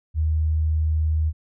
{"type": "tone", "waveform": "sine", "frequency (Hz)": 78.3, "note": "D#2", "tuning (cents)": 11, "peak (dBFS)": -18, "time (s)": [0.14, 1.33], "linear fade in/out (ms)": 50, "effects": []}